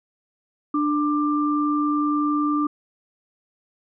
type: tone pair together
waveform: sine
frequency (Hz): 296.4 / 1185.6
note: D4 / D6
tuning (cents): +16 / +16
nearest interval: 2 octaves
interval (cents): 2400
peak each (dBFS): -20 / -24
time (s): 0.74-2.67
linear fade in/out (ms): 5
effects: none